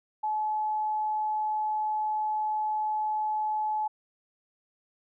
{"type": "tone", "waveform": "sine", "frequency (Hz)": 857, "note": "A5", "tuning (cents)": -46, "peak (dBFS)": -26, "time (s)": [0.23, 3.88], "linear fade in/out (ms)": 10, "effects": []}